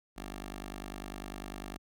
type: tone with notch filter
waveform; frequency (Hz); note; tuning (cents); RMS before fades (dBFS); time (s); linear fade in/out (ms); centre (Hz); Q
10% pulse; 50; G1; +35; -43; 0.16-1.78; 20; 110; 0.53
effects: none